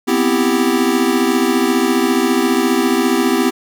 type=chord; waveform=square; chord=C major seventh; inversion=third; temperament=equal; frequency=246.9 / 261.6 / 329.6 / 392 Hz; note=B3 / C4 / E4 / G4; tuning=0 / 0 / 0 / 0 cents; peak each=-19 dBFS; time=0.07-3.51 s; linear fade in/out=20 ms; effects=none